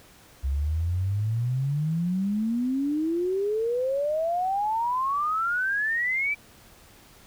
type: exponential sweep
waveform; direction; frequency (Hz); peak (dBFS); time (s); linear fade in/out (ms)
sine; up; 65.41 to 2349; -23; 0.43-6.35; 20
effects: pink hiss -53 dBFS RMS until 7.26 s